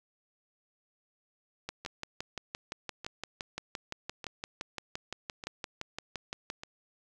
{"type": "two click trains", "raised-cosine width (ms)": 0.2, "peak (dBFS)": [-19, -24], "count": [29, 5], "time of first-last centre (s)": [[1.69, 6.501], [1.85, 6.635]], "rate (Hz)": [5.82, 0.836], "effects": []}